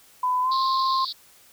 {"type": "tone with pitch glide", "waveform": "sine", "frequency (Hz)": [1003, 1055.9], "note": ["B5", "C6"], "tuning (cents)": [26, 15], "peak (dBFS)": -20, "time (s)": [0.23, 1.05], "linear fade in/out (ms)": 5, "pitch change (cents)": 89, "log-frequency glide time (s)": [0.42, 0.53]}
{"type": "band-pass noise", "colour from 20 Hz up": "pink", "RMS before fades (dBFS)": -32, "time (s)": [0.51, 1.13], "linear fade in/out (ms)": 10, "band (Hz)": [3700, 4800], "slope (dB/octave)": 96}
{"effects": ["white hiss -54 dBFS RMS until 1.52 s"]}